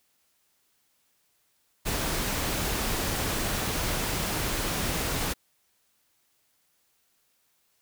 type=noise; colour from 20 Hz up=pink; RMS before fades=-29 dBFS; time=1.85-5.34 s; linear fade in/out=20 ms; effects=white hiss -70 dBFS RMS until 7.81 s